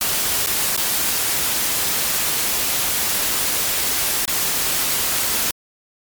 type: noise with dropouts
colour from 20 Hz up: white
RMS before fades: -20 dBFS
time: 0.01-5.51 s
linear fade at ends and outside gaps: 2 ms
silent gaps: 0.463-0.47 / 0.766-0.775 / 4.254-4.277 s
effects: MP3 96 kbps